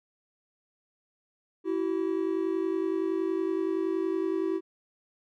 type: tone pair together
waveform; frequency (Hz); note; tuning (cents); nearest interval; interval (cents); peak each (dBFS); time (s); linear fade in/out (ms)
triangle; 329.6 / 380.3; E4 / F#4; 0 / +48; major second; 248; -27; 1.64-4.61; 50
effects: none